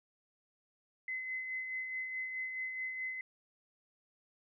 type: tone with tremolo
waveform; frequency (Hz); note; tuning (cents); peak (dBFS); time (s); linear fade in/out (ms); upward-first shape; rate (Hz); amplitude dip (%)
sine; 2041; C7; -44; -35; 1.08-3.21; 2; sine; 4.7; 40
effects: none